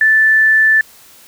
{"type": "tone", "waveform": "sine", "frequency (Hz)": 1758, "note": "A6", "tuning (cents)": -2, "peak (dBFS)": -7, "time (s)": [0.01, 0.81], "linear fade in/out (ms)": 2, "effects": ["white hiss -43 dBFS RMS until 1.27 s"]}